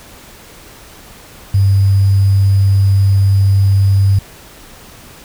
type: tone with sample-and-hold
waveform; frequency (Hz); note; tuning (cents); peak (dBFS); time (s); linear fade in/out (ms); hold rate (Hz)
sine; 98; G2; 0; -7; 1.54-4.19; 5; 4900
effects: pink hiss -38 dBFS RMS until 5.24 s